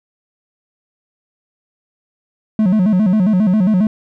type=tone with vibrato; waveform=triangle; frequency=198.6 Hz; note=G3; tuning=23 cents sharp; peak=-8 dBFS; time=2.59-3.87 s; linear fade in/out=2 ms; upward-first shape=square; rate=7.4 Hz; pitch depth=150 cents each way; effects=none